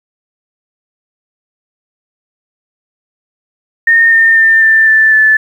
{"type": "tone with pitch steps", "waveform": "sine", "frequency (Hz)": [1833, 1815.1, 1797.4, 1779.8, 1762.4, 1745.2], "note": ["A#6", "A#6", "A6", "A6", "A6", "A6"], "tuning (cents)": [-30, -47, 36, 19, 2, -15], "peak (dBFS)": -4, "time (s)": [3.87, 5.37], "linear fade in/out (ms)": 5, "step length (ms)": 250, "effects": ["7-bit"]}